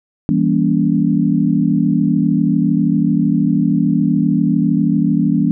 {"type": "chord", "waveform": "sine", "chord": "E diminished seventh", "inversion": "none", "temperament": "just", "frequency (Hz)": [164.81, 197.78, 237.3, 284.8], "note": ["E3", "G3", "Bb3", "Db4"], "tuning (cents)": [0, 16, 31, 47], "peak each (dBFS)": -17, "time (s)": [0.29, 5.51], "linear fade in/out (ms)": 0, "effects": []}